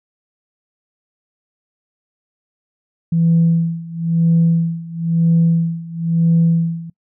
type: tone with tremolo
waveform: sine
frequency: 166.3 Hz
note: E3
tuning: 16 cents sharp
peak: -8 dBFS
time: 3.12-6.9 s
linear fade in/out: 5 ms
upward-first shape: sine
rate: 1 Hz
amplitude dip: 90%
effects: noise-tail reverb RT60 0.1 s tail -23 dB re dry + tanh soft clip ceiling -6 dBFS